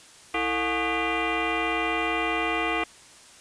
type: tone with frequency modulation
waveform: sine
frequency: 838 Hz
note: G#5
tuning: 15 cents sharp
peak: -23 dBFS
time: 0.34-2.84 s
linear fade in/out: 5 ms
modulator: 389 Hz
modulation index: 4.9
effects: white hiss -50 dBFS RMS until 3.4 s + resampled to 22050 Hz